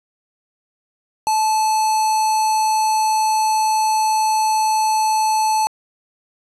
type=tone with notch filter; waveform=square; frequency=869 Hz; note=A5; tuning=22 cents flat; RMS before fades=-17 dBFS; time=1.27-5.67 s; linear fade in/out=0 ms; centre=2100 Hz; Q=0.76; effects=resampled to 24000 Hz + 9-bit